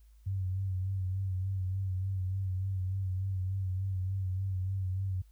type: tone with vibrato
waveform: sine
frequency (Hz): 94.7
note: F#2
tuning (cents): +41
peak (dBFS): -30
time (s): 0.26-5.22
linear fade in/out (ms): 10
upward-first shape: sine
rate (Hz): 3.4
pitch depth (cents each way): 46
effects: added 53 Hz sine -55 dBFS peak until 5.31 s + white hiss -74 dBFS RMS until 5.31 s